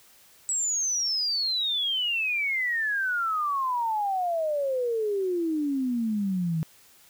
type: exponential sweep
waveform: sine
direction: down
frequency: 7890 to 155.56 Hz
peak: -24 dBFS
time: 0.49-6.63 s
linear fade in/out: 0 ms
effects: white hiss -56 dBFS RMS until 7.09 s